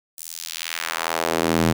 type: tone with high-pass filter sweep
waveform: square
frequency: 41.2 Hz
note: E1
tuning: in tune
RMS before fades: -24 dBFS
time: 0.17-1.73 s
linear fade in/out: 10 ms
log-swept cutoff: 9500 to 150 Hz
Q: 1.1
effects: none